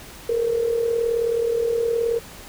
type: tone with amplitude modulation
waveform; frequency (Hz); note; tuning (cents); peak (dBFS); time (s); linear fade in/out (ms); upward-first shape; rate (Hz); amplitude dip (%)
sine; 464.8; A#4; -5; -16; 0.29-2.19; 5; sine; 39; 60
effects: pink hiss -41 dBFS RMS until 2.48 s